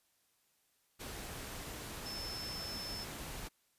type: tone in noise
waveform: sine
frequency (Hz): 5274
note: E8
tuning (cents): 0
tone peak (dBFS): -42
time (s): 2.05-3.05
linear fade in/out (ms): 20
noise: pink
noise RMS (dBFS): -45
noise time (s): 0.99-3.49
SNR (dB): 0
effects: white hiss -75 dBFS RMS until 3.78 s + resampled to 32000 Hz